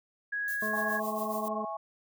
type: tone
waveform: sine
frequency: 1661.2 Hz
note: G#6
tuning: in tune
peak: -30 dBFS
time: 0.32-1 s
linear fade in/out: 10 ms
type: noise with tremolo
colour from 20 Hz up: violet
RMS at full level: -41 dBFS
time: 0.48-1.48 s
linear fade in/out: 0 ms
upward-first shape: sine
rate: 7.2 Hz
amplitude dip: 65%
type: harmonic tone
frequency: 215.1 Hz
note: A3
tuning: 39 cents flat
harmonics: 1 / 2 / 3 / 5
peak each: -37 / -40 / -38 / -39 dBFS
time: 0.62-1.65 s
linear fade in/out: 5 ms
type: chord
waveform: sine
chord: C# minor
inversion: first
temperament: equal with one note detuned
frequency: 659.3 / 830.6 / 1098.5 Hz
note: E5 / G#5 / C#6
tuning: 0 / 0 / -16 cents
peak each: -38 dBFS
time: 0.73-1.77 s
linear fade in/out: 5 ms
effects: none